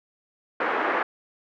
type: band-pass noise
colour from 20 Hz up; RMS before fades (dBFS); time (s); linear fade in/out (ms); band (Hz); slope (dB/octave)
white; -25; 0.6-1.03; 5; 300 to 1700; 24
effects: none